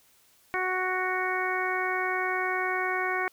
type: harmonic tone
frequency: 370 Hz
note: F#4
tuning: in tune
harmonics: 1 / 2 / 3 / 4 / 5 / 6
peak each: -33 / -33 / -33 / -33 / -33 / -33 dBFS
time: 0.54-3.28 s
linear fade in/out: 0 ms
effects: white hiss -62 dBFS RMS until 3.32 s